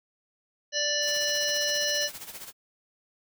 harmonic tone, 587.3 Hz, D5, in tune, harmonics 1 / 3 / 5 / 7 / 9 / 10, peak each -32 / -32 / -32 / -32 / -32 / -32 dBFS, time 0.72-2.1 s, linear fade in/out 50 ms
white noise with tremolo, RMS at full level -39 dBFS, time 1.01-2.53 s, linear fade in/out 50 ms, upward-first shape sine, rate 15 Hz, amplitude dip 70%
effects none

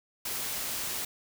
white noise, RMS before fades -34 dBFS, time 0.25-1.05 s, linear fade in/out 5 ms, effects none

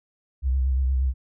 sine tone with vibrato, 65.41 Hz, C2, in tune, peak -19 dBFS, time 0.42-1.14 s, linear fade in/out 50 ms, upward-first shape sine, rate 8.5 Hz, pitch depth 55 cents each way, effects none

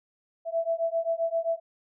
sine beating tone pair, 659.3 / 666.9 Hz, E5 / E5, 0 / +20 cents, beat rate 7.6 Hz, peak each -28 dBFS, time 0.45-1.6 s, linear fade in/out 50 ms, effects none

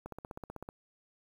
click train, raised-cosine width 1 ms, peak -28 dBFS, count 11, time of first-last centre 0.06-0.689 s, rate 15.9 Hz, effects 9-bit

